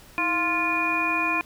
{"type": "harmonic tone with a mistuned harmonic", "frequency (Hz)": 349.2, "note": "F4", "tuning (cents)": 0, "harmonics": [1, 2, 3, 4, 5, 7], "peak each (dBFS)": [-31, -33, -27, -35, -34, -24], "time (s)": [0.18, 1.41], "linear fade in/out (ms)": 0, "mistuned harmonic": 1, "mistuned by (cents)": -140, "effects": ["pink hiss -50 dBFS RMS until 1.45 s"]}